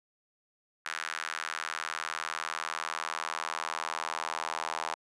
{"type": "tone with high-pass filter sweep", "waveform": "square", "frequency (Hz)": 40, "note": "D#1", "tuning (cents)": 49, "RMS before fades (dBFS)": -36, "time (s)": [0.85, 4.95], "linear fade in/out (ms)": 10, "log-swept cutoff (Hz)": [1500, 910], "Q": 2.3, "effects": ["resampled to 22050 Hz"]}